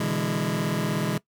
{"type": "chord", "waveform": "sawtooth", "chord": "E dominant seventh", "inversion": "second", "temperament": "just", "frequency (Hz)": [123.61, 148.33, 164.81, 206], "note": ["B2", "D3", "E3", "G#3"], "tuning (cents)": [2, 18, 0, -14], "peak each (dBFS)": [-28, -27, -24, -25], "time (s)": [0, 1.18], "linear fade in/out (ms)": 5, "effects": ["noise-tail reverb RT60 0.1 s tail -20 dB re dry"]}